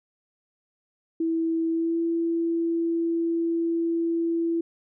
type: tone with pitch glide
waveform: sine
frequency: 327.6 to 333.9 Hz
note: E4 to E4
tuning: -11 to +22 cents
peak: -22 dBFS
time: 1.2-4.61 s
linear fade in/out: 5 ms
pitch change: +33 cents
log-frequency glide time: 1.7-1.99 s
effects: none